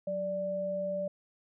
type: tone pair together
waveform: sine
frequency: 185 / 586.5 Hz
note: F#3 / D5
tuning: 0 / -2 cents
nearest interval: octave + minor sixth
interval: 1998 cents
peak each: -40 / -31 dBFS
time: 0.07-1.08 s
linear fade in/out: 5 ms
effects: none